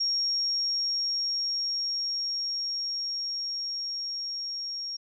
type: tone with level ramp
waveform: sine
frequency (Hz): 5570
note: F8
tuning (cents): -5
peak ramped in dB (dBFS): -24 to -32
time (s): 0-4.97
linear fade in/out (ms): 10
effects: none